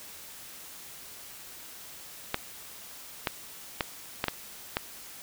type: clicks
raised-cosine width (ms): 0.3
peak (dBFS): -10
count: 6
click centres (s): 2.344 / 3.272 / 3.808 / 4.241 / 4.283 / 4.769
effects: white hiss -46 dBFS RMS until 5.22 s